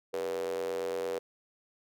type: tone with high-pass filter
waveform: square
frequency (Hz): 44.37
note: F1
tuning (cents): +28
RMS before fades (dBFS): -34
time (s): 0.13-1.19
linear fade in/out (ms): 10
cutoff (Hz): 460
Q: 9.9
effects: none